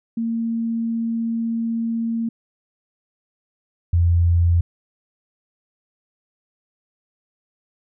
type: tone pair in turn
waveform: sine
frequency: 229 / 85.78 Hz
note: A#3 / F2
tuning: -31 / -31 cents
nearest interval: octave + perfect fourth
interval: 1700 cents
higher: first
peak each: -20 / -13 dBFS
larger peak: second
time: 0.17-2.29 / 3.93-4.61 s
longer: first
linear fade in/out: 5 ms
effects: none